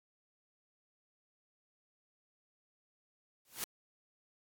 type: noise with exponential growth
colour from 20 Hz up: white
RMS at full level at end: -34 dBFS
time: 3.45-3.64 s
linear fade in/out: 1 ms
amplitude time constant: 40 ms
effects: AAC 64 kbps